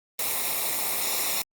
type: noise with comb filter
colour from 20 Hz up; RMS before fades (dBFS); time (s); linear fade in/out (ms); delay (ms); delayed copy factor
white; -27; 0.19-1.42; 2; 0.64; -0.7
effects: Opus 32 kbps